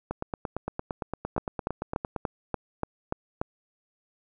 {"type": "two click trains", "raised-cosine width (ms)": 1, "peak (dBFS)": [-13, -16], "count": [8, 19], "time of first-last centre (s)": [[1.38, 3.415], [0.11, 2.162]], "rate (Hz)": [3.44, 8.77], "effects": []}